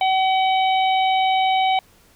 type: harmonic tone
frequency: 759 Hz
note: F#5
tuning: 44 cents sharp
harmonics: 1 / 3 / 4 / 5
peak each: -16 / -26 / -28 / -30 dBFS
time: 0.01-1.79 s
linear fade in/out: 2 ms
effects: pink hiss -54 dBFS RMS until 2.15 s